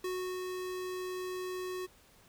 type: tone with ADSR envelope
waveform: square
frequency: 367.6 Hz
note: F#4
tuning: 11 cents flat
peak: -34 dBFS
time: 0.04-1.87 s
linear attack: 4 ms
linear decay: 350 ms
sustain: -3 dB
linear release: 23 ms
effects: pink hiss -62 dBFS RMS until 2.28 s